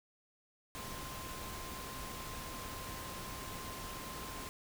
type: tone in noise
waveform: sine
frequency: 1046.5 Hz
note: C6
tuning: in tune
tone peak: -49 dBFS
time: 0.75-4.49 s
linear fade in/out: 0 ms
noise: pink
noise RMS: -45 dBFS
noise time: 0.75-4.49 s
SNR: -7 dB
effects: none